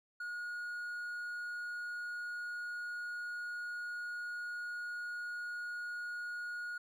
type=tone; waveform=triangle; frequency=1443 Hz; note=F#6; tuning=44 cents flat; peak=-37 dBFS; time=0.2-6.78 s; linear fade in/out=5 ms; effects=none